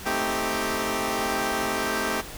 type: chord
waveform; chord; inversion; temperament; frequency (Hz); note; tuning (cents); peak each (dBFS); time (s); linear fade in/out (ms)
10% pulse; A half-diminished seventh; none; equal with one note detuned; 220 / 261.6 / 313.5 / 392; A3 / C4 / Eb4 / G4; 0 / 0 / +13 / 0; -22 / -24 / -24 / -20; 0.05-2.22; 20
effects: pink hiss -39 dBFS RMS until 2.37 s